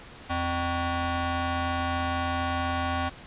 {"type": "ring-modulated tone", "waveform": "20% pulse", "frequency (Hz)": 344.3, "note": "F4", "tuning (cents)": -25, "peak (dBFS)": -18, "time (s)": [0.29, 3.1], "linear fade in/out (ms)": 20, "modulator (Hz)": 428, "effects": ["pink hiss -46 dBFS RMS until 3.26 s", "resampled to 8000 Hz"]}